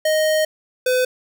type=tone pair in turn; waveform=square; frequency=622.3 / 506 Hz; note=D#5 / B4; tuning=0 / +42 cents; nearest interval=major third; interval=358 cents; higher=first; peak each=-16 dBFS; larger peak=neither; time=0.05-0.45 / 0.86-1.05 s; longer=first; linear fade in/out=5 ms; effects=none